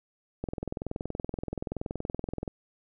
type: click train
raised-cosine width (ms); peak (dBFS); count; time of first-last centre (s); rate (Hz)
2; -19; 44; 0.44-2.478; 21.1
effects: none